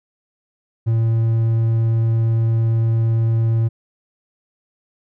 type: tone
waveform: triangle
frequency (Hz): 113.6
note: A#2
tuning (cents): -44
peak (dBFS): -12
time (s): 0.86-3.69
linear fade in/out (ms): 20
effects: none